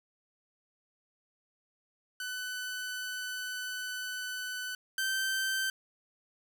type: tone pair in turn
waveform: sawtooth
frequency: 1501 / 1550.3 Hz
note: F#6 / G6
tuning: +24 / -20 cents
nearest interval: minor second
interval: 56 cents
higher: second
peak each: -32 / -26 dBFS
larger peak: second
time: 2.2-4.75 / 4.98-5.7 s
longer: first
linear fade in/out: 2 ms
effects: none